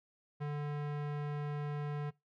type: tone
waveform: square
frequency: 146.83 Hz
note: D3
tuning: in tune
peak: -36 dBFS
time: 0.4-2.11 s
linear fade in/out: 20 ms
effects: noise-tail reverb RT60 0.2 s tail -22 dB re dry + low-pass 2000 Hz 12 dB/octave